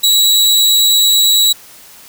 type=tone with amplitude modulation; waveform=sawtooth; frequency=3897 Hz; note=B7; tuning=24 cents flat; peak=-3 dBFS; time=0.03-1.53 s; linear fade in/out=10 ms; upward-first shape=sine; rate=199 Hz; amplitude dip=40%; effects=white hiss -39 dBFS RMS until 2.08 s